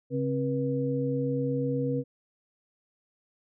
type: tone cluster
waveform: sine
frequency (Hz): 138.2 / 266.4 / 482.6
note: C#3 / C4 / B4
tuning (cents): -5 / +31 / -40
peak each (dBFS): -30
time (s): 0.1-2.04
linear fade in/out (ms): 50
effects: none